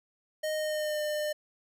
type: tone with pitch glide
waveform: square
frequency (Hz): 619 to 602.8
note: D#5 to D5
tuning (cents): -9 to +45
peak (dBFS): -30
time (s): 0.43-1.33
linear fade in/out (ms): 10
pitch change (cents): -46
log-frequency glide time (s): 0.54-1.01
effects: none

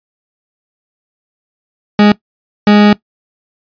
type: tone bursts at uneven times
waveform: 40% pulse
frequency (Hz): 207.7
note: G#3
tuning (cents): 0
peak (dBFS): -3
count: 2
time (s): 1.99-2.12 / 2.67-2.93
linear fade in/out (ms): 2
effects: noise-tail reverb RT60 0.1 s tail -20 dB re dry + resampled to 11025 Hz

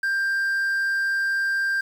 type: tone with quantisation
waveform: triangle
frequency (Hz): 1586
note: G6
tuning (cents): +20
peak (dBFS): -19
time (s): 0.03-1.81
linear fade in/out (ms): 5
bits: 8
effects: none

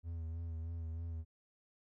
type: tone with vibrato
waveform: triangle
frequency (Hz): 82.41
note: E2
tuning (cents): 0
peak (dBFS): -37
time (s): 0.03-1.25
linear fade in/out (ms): 50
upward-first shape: sine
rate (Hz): 3.2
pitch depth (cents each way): 38
effects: none

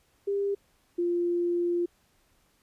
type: tone pair in turn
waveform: sine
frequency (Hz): 400 / 347.8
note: G4 / F4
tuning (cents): +35 / -7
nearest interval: major second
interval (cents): 242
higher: first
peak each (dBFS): -25 / -24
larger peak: second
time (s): 0.27-0.55 / 0.98-1.86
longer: second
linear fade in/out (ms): 10
effects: pink hiss -67 dBFS RMS until 2.62 s + resampled to 32000 Hz

